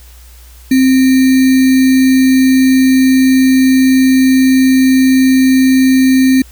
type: tone with sample-and-hold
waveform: sine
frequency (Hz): 261.6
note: C4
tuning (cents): 0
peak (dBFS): -5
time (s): 0.71-6.42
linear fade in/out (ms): 5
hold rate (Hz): 2100
effects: added 60 Hz sine -35 dBFS peak until 6.51 s + white hiss -43 dBFS RMS until 6.51 s